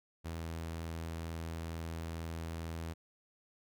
sawtooth tone, 82.2 Hz, E2, 4 cents flat, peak -35 dBFS, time 0.24-2.94 s, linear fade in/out 20 ms, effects none

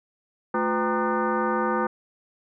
sine tone with frequency modulation, 353.4 Hz, F4, 21 cents sharp, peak -21 dBFS, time 0.54-1.87 s, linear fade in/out 5 ms, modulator 286 Hz, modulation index 3.8, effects none

